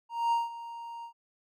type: tone with ADSR envelope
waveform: triangle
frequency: 932.3 Hz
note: A#5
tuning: in tune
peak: -21 dBFS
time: 0.09-1.13 s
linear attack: 230 ms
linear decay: 170 ms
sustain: -16 dB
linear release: 89 ms
effects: none